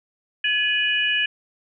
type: tone cluster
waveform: sine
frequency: 1701 / 2480 / 2935 Hz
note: G#6 / D#7 / F#7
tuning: +41 / -6 / -15 cents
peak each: -23 dBFS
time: 0.44-1.26 s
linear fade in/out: 5 ms
effects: none